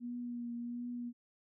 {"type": "tone with vibrato", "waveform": "sine", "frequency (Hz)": 240, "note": "B3", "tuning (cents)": -49, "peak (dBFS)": -38, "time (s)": [0, 1.13], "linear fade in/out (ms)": 50, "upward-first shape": "triangle", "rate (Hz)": 1.4, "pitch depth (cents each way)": 26, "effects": []}